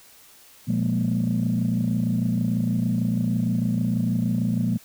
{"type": "tone cluster", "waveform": "sine", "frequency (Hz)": [120, 176.3, 207.8, 234.2], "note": ["B2", "F3", "G#3", "A#3"], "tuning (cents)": [-49, 17, 1, 8], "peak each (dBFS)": -25, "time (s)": [0.67, 4.78], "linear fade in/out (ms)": 20, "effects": ["tanh soft clip ceiling -14 dBFS", "white hiss -51 dBFS RMS until 4.84 s"]}